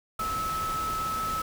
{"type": "tone in noise", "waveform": "sine", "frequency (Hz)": 1300, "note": "E6", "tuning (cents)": -24, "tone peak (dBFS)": -28, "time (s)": [0.19, 1.42], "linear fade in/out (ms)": 5, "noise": "pink", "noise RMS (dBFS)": -37, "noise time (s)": [0.19, 1.42], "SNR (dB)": 6, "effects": []}